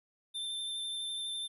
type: tone with vibrato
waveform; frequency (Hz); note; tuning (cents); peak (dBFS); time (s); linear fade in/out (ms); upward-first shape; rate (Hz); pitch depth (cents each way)
square; 3565; A7; +22; -36; 0.34-1.48; 20; sine; 12; 14
effects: resampled to 32000 Hz + 13-bit